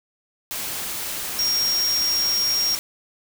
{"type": "tone in noise", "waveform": "sine", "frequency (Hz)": 5580, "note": "F8", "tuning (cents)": -2, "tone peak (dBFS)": -19, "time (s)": [1.39, 2.75], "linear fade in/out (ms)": 0, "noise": "white", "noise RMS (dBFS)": -29, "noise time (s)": [0.51, 2.79], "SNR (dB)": 7, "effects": []}